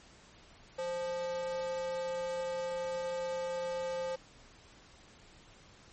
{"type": "tone with high-pass filter", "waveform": "square", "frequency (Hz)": 174.61, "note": "F3", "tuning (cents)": 0, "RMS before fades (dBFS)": -36, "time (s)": [0.78, 4.16], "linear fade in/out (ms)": 10, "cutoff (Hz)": 580, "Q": 5.9, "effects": ["pink hiss -58 dBFS RMS until 5.92 s", "MP3 32 kbps"]}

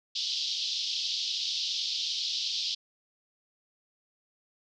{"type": "band-pass noise", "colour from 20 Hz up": "white", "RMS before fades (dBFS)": -32, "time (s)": [0.15, 2.75], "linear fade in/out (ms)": 10, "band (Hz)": [3100, 5200], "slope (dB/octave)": 48, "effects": []}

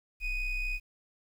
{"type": "ring-modulated tone", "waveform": "triangle", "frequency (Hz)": 1262, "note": "D#6", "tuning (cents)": 24, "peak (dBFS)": -25, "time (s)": [0.2, 0.8], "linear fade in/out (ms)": 50, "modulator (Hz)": 1230, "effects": ["10-bit"]}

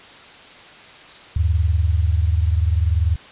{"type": "tone pair together", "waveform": "sine", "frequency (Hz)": [77.58, 98], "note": ["D#2", "G2"], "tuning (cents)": [-4, 0], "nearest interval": "major third", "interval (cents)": 404, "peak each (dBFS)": [-16, -20], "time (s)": [1.36, 3.16], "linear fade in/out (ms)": 5, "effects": ["white hiss -42 dBFS RMS until 3.31 s", "resampled to 8000 Hz"]}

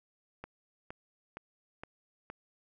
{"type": "click train", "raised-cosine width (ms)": 0.5, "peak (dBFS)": -27, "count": 5, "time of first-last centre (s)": [0.44, 2.3], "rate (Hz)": 2.15, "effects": []}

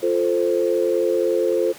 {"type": "chord", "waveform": "sine", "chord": "F major", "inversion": "none", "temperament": "equal", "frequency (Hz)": [349.2, 440, 523.3], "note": ["F4", "A4", "C5"], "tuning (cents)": [0, 0, 0], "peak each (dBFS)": -21, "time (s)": [0.02, 1.73], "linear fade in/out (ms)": 20, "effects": ["pink hiss -41 dBFS RMS until 1.78 s", "high-pass 200 Hz 12 dB/octave"]}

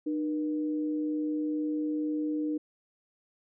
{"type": "tone pair together", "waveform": "sine", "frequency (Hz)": [303.7, 479.5], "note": ["D#4", "A#4"], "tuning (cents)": [-42, 49], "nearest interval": "minor sixth", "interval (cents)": 791, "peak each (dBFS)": [-28, -39], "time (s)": [0.06, 2.58], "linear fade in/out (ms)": 10, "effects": []}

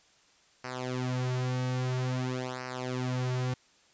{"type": "tone with flanger", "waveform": "sawtooth", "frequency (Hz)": 127.1, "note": "C3", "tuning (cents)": -50, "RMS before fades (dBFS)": -32, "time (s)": [0.64, 3.54], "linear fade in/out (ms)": 5, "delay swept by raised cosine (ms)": [0.28, 4.98], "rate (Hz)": 0.5, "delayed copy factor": -0.9, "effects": ["white hiss -63 dBFS RMS until 3.93 s", "resampled to 16000 Hz"]}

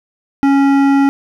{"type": "tone with hard clipping", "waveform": "sine", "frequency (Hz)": 276.8, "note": "C#4", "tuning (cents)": -2, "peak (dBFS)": -10, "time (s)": [0.43, 1.09], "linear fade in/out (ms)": 0, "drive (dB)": 13, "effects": []}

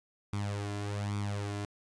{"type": "tone with flanger", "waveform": "sawtooth", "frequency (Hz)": 102.1, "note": "G#2", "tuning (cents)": -29, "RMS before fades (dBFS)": -35, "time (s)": [0.33, 1.65], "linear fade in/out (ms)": 0, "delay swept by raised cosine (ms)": [0.85, 2.95], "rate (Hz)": 1.2, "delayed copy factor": 0.7, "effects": ["resampled to 22050 Hz"]}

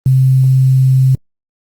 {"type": "tone with quantisation", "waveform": "sine", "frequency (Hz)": 131.3, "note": "C3", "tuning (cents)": 6, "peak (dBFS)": -6, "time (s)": [0.06, 1.15], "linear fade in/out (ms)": 2, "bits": 6, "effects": ["Opus 32 kbps"]}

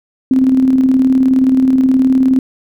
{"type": "tone with tremolo", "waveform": "sine", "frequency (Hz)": 261.5, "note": "C4", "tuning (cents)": -1, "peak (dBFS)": -6, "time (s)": [0.31, 2.39], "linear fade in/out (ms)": 2, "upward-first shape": "square", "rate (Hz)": 19, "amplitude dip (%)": 35, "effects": []}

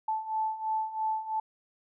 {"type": "beating tone pair", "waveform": "sine", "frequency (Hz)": [873, 876], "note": ["A5", "A5"], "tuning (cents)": [-14, -8], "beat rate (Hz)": 3, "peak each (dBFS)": [-34, -30], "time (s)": [0.08, 1.4], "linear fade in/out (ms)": 5, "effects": []}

